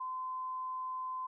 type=tone; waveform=sine; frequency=1028 Hz; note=C6; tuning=31 cents flat; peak=-36 dBFS; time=0-1.27 s; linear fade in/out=10 ms; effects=none